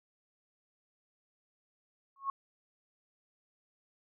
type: tone with exponential growth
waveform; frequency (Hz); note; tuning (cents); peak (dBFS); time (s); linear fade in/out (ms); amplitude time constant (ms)
sine; 1095; C#6; -22; -27; 2.16-2.3; 2; 30
effects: none